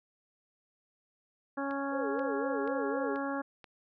harmonic tone, 277.2 Hz, C#4, in tune, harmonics 1 / 2 / 3 / 4 / 5 / 6, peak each -35 / -38 / -40 / -41 / -42 / -43 dBFS, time 1.57-3.42 s, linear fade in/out 10 ms
click train, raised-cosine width 0.3 ms, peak -33 dBFS, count 5, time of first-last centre 1.71-3.642 s, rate 2.07 Hz
sine tone with vibrato, 466.2 Hz, A#4, in tune, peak -33 dBFS, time 1.91-3.18 s, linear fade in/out 50 ms, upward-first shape sine, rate 3.9 Hz, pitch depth 240 cents each way
effects none

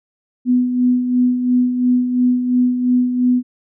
sine tone with tremolo, 248.7 Hz, B3, 12 cents sharp, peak -10 dBFS, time 0.45-3.43 s, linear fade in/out 50 ms, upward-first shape sine, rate 2.9 Hz, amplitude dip 55%, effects none

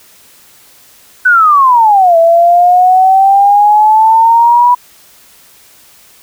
sine exponential two-way sweep, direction down then up, 1519 to 659.3 to 984 Hz, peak -3 dBFS, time 1.25-4.75 s, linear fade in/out 10 ms, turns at 2.17 s, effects white hiss -42 dBFS RMS until 6.22 s

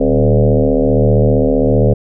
sine tone with frequency modulation, 187.6 Hz, F#3, 24 cents sharp, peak -8 dBFS, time 0-1.94 s, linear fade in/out 10 ms, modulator 75.3 Hz, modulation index 5.2, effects none

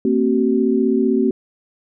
sine tone cluster, 229.3 / 264.8 / 379 Hz, A#3 / C4 / F#4, -28 / +21 / +42 cents, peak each -18 dBFS, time 0.05-1.31 s, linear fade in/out 2 ms, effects none

